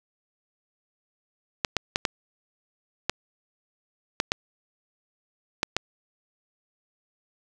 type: clicks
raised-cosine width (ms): 0.2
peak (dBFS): -5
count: 9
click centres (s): 1.648 / 1.767 / 1.959 / 2.052 / 3.096 / 4.201 / 4.319 / 5.631 / 5.766
effects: none